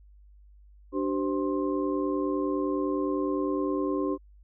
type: tone cluster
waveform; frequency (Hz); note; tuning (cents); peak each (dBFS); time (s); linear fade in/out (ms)
sine; 293.3 / 383.1 / 517 / 1056; D4 / G4 / C5 / C6; -2 / -40 / -21 / +16; -28 / -30 / -34 / -36; 0.92-4.18; 50
effects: added 50 Hz sine -51 dBFS peak until 4.43 s